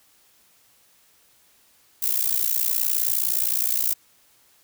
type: noise with amplitude modulation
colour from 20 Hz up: violet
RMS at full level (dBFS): -19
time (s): 2.02-3.94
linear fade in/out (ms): 10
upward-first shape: sine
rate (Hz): 59.4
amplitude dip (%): 90
effects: white hiss -59 dBFS RMS until 4.63 s